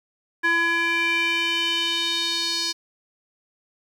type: tone with band-pass filter sweep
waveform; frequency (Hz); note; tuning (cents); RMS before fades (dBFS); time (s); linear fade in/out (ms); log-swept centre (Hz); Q
square; 336.2; E4; +34; -23; 0.43-2.73; 20; 1700 to 4800; 3.8
effects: 9-bit